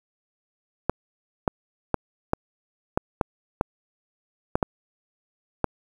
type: clicks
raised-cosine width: 1 ms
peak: -6 dBFS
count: 10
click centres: 0.896 / 1.478 / 1.943 / 2.334 / 2.975 / 3.212 / 3.611 / 4.555 / 4.628 / 5.643 s
effects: 7-bit